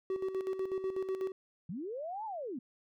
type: tone with tremolo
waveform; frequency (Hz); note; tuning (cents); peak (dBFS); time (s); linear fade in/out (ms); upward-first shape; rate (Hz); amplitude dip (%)
triangle; 380; F#4; +46; -29; 0.1-1.32; 2; square; 8.1; 60
type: linear two-way sweep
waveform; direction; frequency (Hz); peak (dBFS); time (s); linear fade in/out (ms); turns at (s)
sine; up then down; 147 to 906 to 218.1; -37; 1.69-2.59; 5; 2.25
effects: none